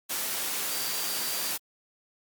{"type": "tone in noise", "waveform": "sine", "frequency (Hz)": 4699, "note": "D8", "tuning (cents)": 0, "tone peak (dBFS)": -38, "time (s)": [0.7, 1.52], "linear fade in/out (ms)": 20, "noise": "white", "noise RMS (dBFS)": -31, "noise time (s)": [0.09, 1.58], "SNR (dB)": -10, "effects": ["high-pass 200 Hz 12 dB/octave", "Opus 48 kbps"]}